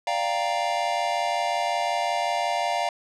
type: chord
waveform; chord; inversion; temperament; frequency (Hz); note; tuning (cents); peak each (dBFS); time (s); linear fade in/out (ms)
square; G minor seventh; second; equal; 587.3 / 698.5 / 784 / 932.3; D5 / F5 / G5 / Bb5; 0 / 0 / 0 / 0; -32 / -27 / -31 / -30; 0.07-2.89; 2
effects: low-pass 6000 Hz 12 dB/octave